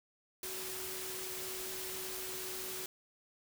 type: tone in noise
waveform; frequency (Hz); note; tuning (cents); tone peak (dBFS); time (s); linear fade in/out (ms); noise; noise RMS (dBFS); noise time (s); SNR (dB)
sine; 374; F#4; +19; -47; 0.43-2.86; 2; white; -42; 0.43-2.86; -8
effects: none